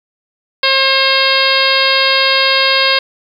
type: harmonic tone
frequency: 536 Hz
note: C5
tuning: 42 cents sharp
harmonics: 1 / 2 / 3 / 4 / 5 / 6 / 7 / 8 / 9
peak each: -18 / -18 / -18 / -18 / -18 / -18 / -18 / -18 / -18 dBFS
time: 0.63-2.99 s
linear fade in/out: 5 ms
effects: 7-bit